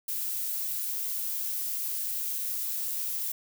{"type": "noise", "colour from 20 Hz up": "violet", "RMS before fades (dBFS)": -32, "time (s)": [0.08, 3.32], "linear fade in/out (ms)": 5, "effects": []}